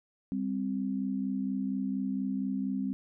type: tone pair together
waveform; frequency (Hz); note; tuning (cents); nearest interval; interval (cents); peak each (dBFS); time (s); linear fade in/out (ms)
sine; 197.54 / 261.8; G3 / C4; +14 / +1; perfect fourth; 487; -32 / -32; 0.32-2.93; 0
effects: none